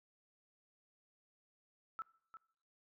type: tone with echo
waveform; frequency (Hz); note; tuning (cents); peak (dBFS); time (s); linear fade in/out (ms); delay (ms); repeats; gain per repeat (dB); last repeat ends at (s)
sine; 1318.5; E6; 0; -39; 1.99-2.02; 0; 350; 1; -11; 2.37
effects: noise-tail reverb RT60 0.7 s tail -22 dB re dry